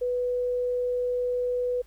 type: tone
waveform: sine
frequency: 493.9 Hz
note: B4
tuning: in tune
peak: -24 dBFS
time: 0.01-1.82 s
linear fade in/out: 10 ms
effects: added 50 Hz sine -51 dBFS peak until 1.86 s + pink hiss -62 dBFS RMS until 1.86 s